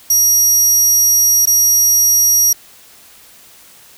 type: tone with dropouts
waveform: 25% pulse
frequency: 5700 Hz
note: F8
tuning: 34 cents sharp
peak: -4 dBFS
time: 0.1-2.53 s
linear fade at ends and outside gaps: 5 ms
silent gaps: 1.456-1.472 s
effects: white hiss -43 dBFS RMS until 3.97 s